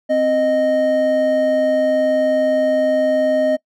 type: tone pair together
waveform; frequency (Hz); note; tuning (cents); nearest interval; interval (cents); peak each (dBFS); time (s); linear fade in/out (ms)
triangle; 261.6 / 619.3; C4 / D#5; 0 / -8; octave + minor third; 1492; -19 / -12; 0.09-3.57; 20
effects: noise-tail reverb RT60 0.1 s tail -22 dB re dry